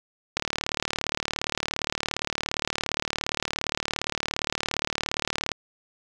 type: click train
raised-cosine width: 0.2 ms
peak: -8 dBFS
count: 193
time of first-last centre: 0.37-5.517 s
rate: 37.3 Hz
effects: none

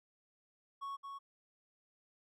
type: tone with echo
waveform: triangle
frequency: 1108 Hz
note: C#6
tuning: 1 cent flat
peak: -38 dBFS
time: 0.81-0.97 s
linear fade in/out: 20 ms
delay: 220 ms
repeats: 1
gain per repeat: -4 dB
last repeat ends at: 1.19 s
effects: none

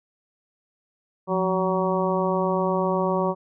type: harmonic tone with a mistuned harmonic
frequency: 188 Hz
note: F#3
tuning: 28 cents sharp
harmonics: 1 / 2 / 3 / 4 / 5 / 6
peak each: -26 / -26 / -26 / -32 / -28 / -30 dBFS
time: 1.27-3.35 s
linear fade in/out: 50 ms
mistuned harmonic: 1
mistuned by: -88 cents
effects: none

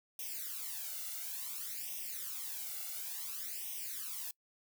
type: noise with flanger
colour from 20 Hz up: blue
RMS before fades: -42 dBFS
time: 0.19-4.31 s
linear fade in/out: 2 ms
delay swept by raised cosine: 0.34 to 1.44 ms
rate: 0.57 Hz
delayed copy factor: +0.95
effects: noise-tail reverb RT60 0.1 s tail -24 dB re dry

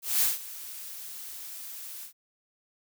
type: noise with ADSR envelope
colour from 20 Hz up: blue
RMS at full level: -23 dBFS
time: 0.02-2.13 s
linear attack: 200 ms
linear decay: 160 ms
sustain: -18 dB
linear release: 98 ms
effects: none

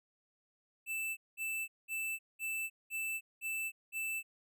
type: tone bursts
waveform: square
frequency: 2647 Hz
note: E7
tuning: 7 cents sharp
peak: -36 dBFS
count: 7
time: 0.86-4.23 s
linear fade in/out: 50 ms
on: 310 ms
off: 200 ms
effects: none

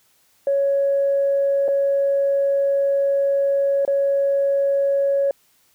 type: tone with dropouts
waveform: sine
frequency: 556 Hz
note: C#5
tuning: 5 cents sharp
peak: -15 dBFS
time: 0.47-5.31 s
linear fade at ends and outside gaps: 2 ms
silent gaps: 1.681-1.685 / 3.851-3.877 s
effects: tanh soft clip ceiling -11 dBFS + white hiss -60 dBFS RMS until 5.74 s

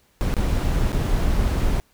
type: noise with dropouts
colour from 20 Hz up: brown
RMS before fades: -20 dBFS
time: 0.21-1.8 s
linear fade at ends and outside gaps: 0 ms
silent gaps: 0.34-0.367 / 0.92-0.929 s
effects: pink hiss -61 dBFS RMS until 1.93 s

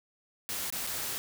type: noise with dropouts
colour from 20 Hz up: white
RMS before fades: -35 dBFS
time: 0.49-1.18 s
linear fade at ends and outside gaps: 0 ms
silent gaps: 0.702-0.725 / 0.867-0.872 s
effects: none

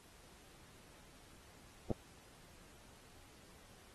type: clicks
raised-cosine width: 2 ms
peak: -22 / -22 dBFS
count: 2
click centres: 1.905 / 1.914 s
effects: pink hiss -62 dBFS RMS until 3.94 s + AAC 32 kbps

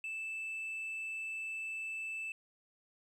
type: tone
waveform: sine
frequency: 2637 Hz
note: E7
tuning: in tune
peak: -35 dBFS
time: 0.04-2.32 s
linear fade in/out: 2 ms
effects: tanh soft clip ceiling -37 dBFS + 12-bit

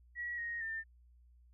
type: tone with pitch steps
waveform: sine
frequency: 1922 / 1871 / 1797 Hz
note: B6 / A#6 / A6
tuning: -48 / +6 / +36 cents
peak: -37 dBFS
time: 0.15-0.84 s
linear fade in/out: 50 ms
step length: 230 ms
effects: added 60 Hz sine -60 dBFS peak until 1.53 s

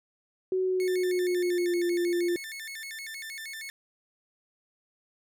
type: tone with pitch glide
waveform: sine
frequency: 373.6 to 348.6 Hz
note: F#4 to F4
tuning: +17 to -3 cents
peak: -24 dBFS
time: 0.52-2.36 s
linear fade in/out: 2 ms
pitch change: -120 cents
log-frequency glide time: 0.63-1.79 s
type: tone with vibrato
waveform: sawtooth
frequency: 1975.5 Hz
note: B6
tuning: in tune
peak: -34 dBFS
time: 0.8-3.7 s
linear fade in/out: 0 ms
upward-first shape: square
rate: 6.4 Hz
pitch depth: 180 cents each way
effects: none

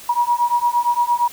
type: beating tone pair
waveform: sine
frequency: 955 / 963.7 Hz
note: A#5 / B5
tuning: +42 / -43 cents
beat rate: 8.7 Hz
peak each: -18 dBFS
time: 0.09-1.28 s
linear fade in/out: 5 ms
effects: white hiss -39 dBFS RMS until 1.32 s

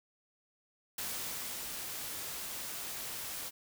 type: noise with ADSR envelope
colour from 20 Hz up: white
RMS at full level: -38 dBFS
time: 0.98-3.51 s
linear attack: 3 ms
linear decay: 590 ms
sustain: -3 dB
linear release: 32 ms
effects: none

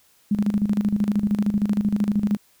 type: tone with tremolo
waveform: sine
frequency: 206.4 Hz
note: G#3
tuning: 10 cents flat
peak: -16 dBFS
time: 0.31-2.37 s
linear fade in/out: 5 ms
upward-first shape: square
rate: 13 Hz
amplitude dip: 70%
effects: white hiss -59 dBFS RMS until 2.6 s

